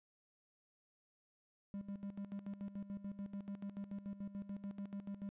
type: tone with tremolo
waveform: triangle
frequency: 199.7 Hz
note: G3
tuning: 32 cents sharp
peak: -39 dBFS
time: 1.74-5.29 s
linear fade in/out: 0 ms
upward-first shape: square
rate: 6.9 Hz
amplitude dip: 75%
effects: resampled to 8000 Hz